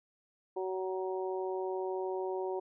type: harmonic tone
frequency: 187.7 Hz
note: F#3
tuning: 25 cents sharp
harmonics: 2 / 3 / 4 / 5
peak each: -34 / -42 / -42 / -43 dBFS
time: 0.56-2.6 s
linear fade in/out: 10 ms
effects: none